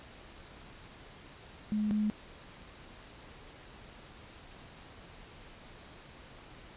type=tone pair in turn; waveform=sine; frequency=211.7 / 211.7 Hz; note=G#3 / G#3; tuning=+33 / +33 cents; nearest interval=unison; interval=0 cents; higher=neither; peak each=-28 / -27 dBFS; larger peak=second; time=1.72-1.91 / 1.91-2.1 s; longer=neither; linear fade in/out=0 ms; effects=pink hiss -52 dBFS RMS until 6.76 s + resampled to 8000 Hz